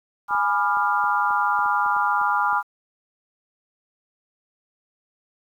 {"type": "chord", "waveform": "sine", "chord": "G# diminished seventh", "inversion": "none", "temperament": "equal with one note detuned", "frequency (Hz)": [830.6, 987.8, 1196.6, 1396.9], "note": ["G#5", "B5", "D6", "F6"], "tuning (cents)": [0, 0, 32, 0], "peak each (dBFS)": -24, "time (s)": [0.28, 2.63], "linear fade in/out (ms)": 50}
{"type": "clicks", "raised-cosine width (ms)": 1, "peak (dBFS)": -29, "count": 11, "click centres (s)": [0.309, 0.349, 0.771, 1.041, 1.308, 1.591, 1.66, 1.862, 1.965, 2.214, 2.529]}
{"effects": ["9-bit"]}